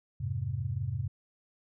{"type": "chord", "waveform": "sine", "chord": "F minor", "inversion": "none", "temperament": "just", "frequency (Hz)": [87.31, 104.77, 130.96], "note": ["F2", "Ab2", "C3"], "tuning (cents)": [0, 16, 2], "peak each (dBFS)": [-37, -34, -34], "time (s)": [0.2, 1.08], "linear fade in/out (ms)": 10, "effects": []}